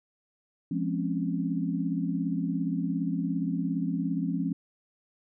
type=chord; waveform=sine; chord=Db major seventh; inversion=first; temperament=just; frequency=173.24 / 207.9 / 259.9 / 277.2 Hz; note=F3 / Ab3 / C4 / Db4; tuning=-14 / +2 / -11 / 0 cents; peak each=-30 / -34 / -33 / -32 dBFS; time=0.71-4.53 s; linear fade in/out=5 ms; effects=none